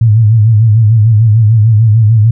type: tone with vibrato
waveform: sine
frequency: 110 Hz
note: A2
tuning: in tune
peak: -3 dBFS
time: 0.01-2.31 s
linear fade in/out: 5 ms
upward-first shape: sine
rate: 6.7 Hz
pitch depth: 97 cents each way
effects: none